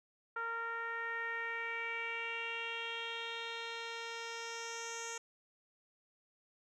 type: tone with low-pass filter sweep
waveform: 10% pulse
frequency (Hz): 461.3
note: A#4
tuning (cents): -18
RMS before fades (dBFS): -41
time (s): 0.36-5.18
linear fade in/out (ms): 5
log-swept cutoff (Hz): 1400 to 6700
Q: 4.1
effects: none